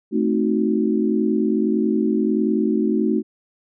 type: chord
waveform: sine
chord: A diminished seventh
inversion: none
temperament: equal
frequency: 220 / 261.6 / 311.1 / 370 Hz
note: A3 / C4 / Eb4 / Gb4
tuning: 0 / 0 / 0 / 0 cents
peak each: -20 / -25 / -22 / -23 dBFS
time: 0.11-3.23 s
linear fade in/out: 50 ms
effects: none